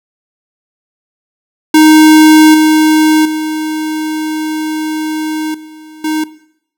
square tone with level steps, 311.1 Hz, D#4, in tune, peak -3 / -7 / -16 / -33 / -13 dBFS, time 1.74-6.24 s, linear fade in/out 5 ms, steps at 2.54 / 3.25 / 5.54 / 6.04 s, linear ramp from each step 5 ms, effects noise-tail reverb RT60 0.7 s tail -17 dB re dry

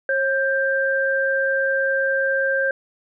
sine tone pair together, 541 / 1578.7 Hz, C#5 / G6, -42 / +12 cents, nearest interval octave + perfect fifth, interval 1854 cents, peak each -21 / -20 dBFS, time 0.09-2.71 s, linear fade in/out 2 ms, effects none

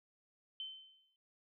sine tone with exponential decay, 3078 Hz, G7, 32 cents flat, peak -39 dBFS, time 0.6-1.16 s, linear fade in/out 1 ms, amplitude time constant 120 ms, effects none

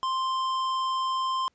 triangle tone with hard clipping, 1046.5 Hz, C6, in tune, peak -27 dBFS, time 0.03-1.48 s, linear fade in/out 0 ms, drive 14 dB, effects pink hiss -72 dBFS RMS until 1.54 s + resampled to 16000 Hz

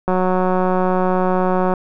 click train, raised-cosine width 1 ms, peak -5 dBFS, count 306, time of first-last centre 0.08-1.738 s, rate 184 Hz, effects none

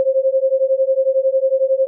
sine beating tone pair, 526 / 537 Hz, C5 / C5, +9 / +45 cents, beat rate 11 Hz, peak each -16 dBFS, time 0-1.87 s, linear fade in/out 0 ms, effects none

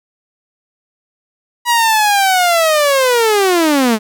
sawtooth linear sweep, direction down, 969 to 207.7 Hz, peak -6 dBFS, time 1.65-3.99 s, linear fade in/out 50 ms, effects none

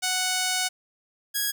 5% pulse tone pair in turn, 740 / 1653.6 Hz, F#5 / G#6, 0 / -8 cents, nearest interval octave + major second, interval 1392 cents, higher second, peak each -12 / -13 dBFS, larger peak first, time 0.02-0.69 / 1.34-1.52 s, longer first, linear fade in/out 20 ms, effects none

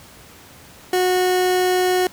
30% pulse tone, 365.8 Hz, F#4, 20 cents flat, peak -13 dBFS, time 0.93-2.07 s, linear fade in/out 2 ms, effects pink hiss -44 dBFS RMS until 2.12 s + high-pass 60 Hz 12 dB/octave

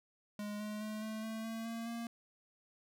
square tone with pitch steps, 207.7 / 211.1 / 214.5 / 218 / 221.6 / 225.2 / 228.9 / 232.6 Hz, G#3 / G#3 / A3 / A3 / A3 / A3 / A#3 / A#3, 0 / +29 / -44 / -16 / +13 / +40 / -31 / -4 cents, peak -40 dBFS, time 0.39-2.07 s, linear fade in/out 2 ms, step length 210 ms, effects none

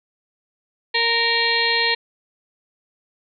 harmonic tone with a mistuned harmonic, 464.3 Hz, A#4, 7 cents flat, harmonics 1 / 2 / 4 / 5 / 6 / 7 / 8 / 9, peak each -27 / -26 / -22 / -25 / -28 / -28 / -28 / -22 dBFS, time 0.94-1.95 s, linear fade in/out 10 ms, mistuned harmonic 7, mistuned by +17 cents, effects none

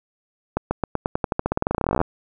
accelerating click train, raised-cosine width 1 ms, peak -6 dBFS, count 29, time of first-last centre 0.57-2.015 s, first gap 140 ms, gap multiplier 0.91, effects none

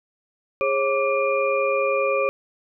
sine tone cluster, 412.2 / 542 / 1167 / 2413 Hz, G#4 / C#5 / D6 / D7, -13 / -39 / -11 / +46 cents, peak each -26 / -21 / -26 / -27 dBFS, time 0.61-2.29 s, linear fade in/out 0 ms, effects none

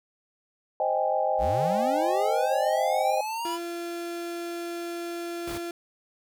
sine chord, Ab major seventh, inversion first, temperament equal, 523.3 / 622.3 / 784 / 830.6 Hz, C5 / Eb5 / G5 / Ab5, 0 / 0 / 0 / 0 cents, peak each -29 / -27 / -27 / -31 dBFS, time 0.8-3.21 s, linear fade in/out 2 ms
square linear sweep, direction up, 41.2 to 1007 Hz, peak -30 dBFS, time 1.38-3.59 s, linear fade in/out 50 ms
35% pulse tone, 342.7 Hz, F4, 33 cents flat, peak -30 dBFS, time 3.45-5.71 s, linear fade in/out 2 ms
pink noise, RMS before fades -38 dBFS, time 5.47-5.58 s, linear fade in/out 5 ms
effects none

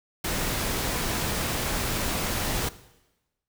pink noise, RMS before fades -28 dBFS, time 0.24-2.69 s, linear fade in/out 5 ms, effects noise-tail reverb RT60 1.0 s tail -17 dB re dry

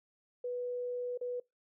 sine tone with dropouts, 491.8 Hz, B4, 7 cents flat, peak -34 dBFS, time 0.44-1.4 s, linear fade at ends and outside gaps 5 ms, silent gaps 1.176-1.211 s, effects noise-tail reverb RT60 0.2 s tail -24 dB re dry

